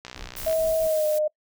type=click train; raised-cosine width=0.2 ms; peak=-20 dBFS; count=31; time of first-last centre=0.05-0.528 s; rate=62.7 Hz
type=noise with tremolo; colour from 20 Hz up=brown; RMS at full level=-38 dBFS; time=0.15-0.88 s; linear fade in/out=10 ms; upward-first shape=triangle; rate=4.4 Hz; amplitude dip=85%
type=noise; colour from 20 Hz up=blue; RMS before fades=-36 dBFS; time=0.36-1.19 s; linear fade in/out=10 ms
type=tone with pitch glide; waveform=sine; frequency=642 to 610.5 Hz; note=E5 to D#5; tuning=-46 to -33 cents; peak=-20 dBFS; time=0.46-1.28 s; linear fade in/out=10 ms; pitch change=-87 cents; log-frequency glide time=0.83-1.05 s
effects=noise-tail reverb RT60 0.1 s tail -24 dB re dry